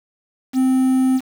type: tone with quantisation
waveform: triangle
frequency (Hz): 260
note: C4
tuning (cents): -11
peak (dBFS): -11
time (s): 0.53-1.21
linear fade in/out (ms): 50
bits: 6
effects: none